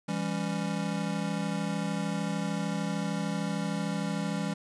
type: chord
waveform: square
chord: C# diminished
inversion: first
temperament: just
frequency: 166.31 / 199.57 / 277.2 Hz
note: E3 / G3 / C#4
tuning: +16 / +31 / 0 cents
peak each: -34 / -33 / -38 dBFS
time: 0.08-4.54 s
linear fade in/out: 10 ms
effects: resampled to 22050 Hz + 10-bit